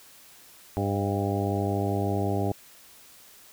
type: harmonic tone with a mistuned harmonic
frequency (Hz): 99.8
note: G2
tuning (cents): +32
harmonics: 1 / 2 / 3 / 4 / 5 / 6 / 7 / 8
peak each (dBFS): -28 / -32 / -32 / -32 / -37 / -36 / -35 / -35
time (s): 0.77-2.52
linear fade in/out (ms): 0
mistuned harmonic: 6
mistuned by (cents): +41
effects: white hiss -52 dBFS RMS until 3.52 s